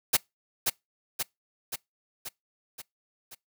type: noise with echo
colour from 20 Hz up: white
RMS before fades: -21 dBFS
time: 0.13-0.17 s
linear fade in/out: 10 ms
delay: 530 ms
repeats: 6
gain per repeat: -4 dB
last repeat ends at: 3.35 s
effects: noise-tail reverb RT60 0.2 s tail -25 dB re dry